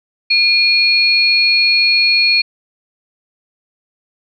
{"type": "tone pair together", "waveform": "sine", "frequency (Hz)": [2423, 4317], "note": ["D#7", "C#8"], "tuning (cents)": [-47, -47], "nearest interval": "minor seventh", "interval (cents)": 1000, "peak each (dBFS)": -12, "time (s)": [0.3, 2.42], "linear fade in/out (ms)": 10, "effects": []}